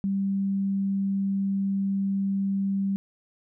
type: tone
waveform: sine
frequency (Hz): 196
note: G3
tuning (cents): 0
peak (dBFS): -23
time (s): 0.04-2.96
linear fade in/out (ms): 0
effects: none